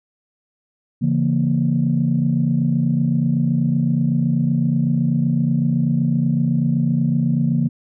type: chord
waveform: sine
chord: A# diminished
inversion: first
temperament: just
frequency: 139.85 / 167.82 / 233.1 Hz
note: C#3 / E3 / A#3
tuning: +16 / +31 / 0 cents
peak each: -19 dBFS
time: 1.01-7.69 s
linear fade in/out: 20 ms
effects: tanh soft clip ceiling -7 dBFS